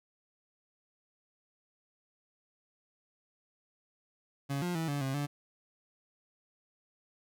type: tone with pitch steps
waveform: 30% pulse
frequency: 139.5 / 176.9 / 162.7 / 143.3 / 134.2 / 144.4 Hz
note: C#3 / F3 / E3 / D3 / C3 / D3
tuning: +11 / +23 / -22 / -42 / +44 / -29 cents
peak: -29 dBFS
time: 4.49-5.27 s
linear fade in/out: 20 ms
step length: 130 ms
effects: none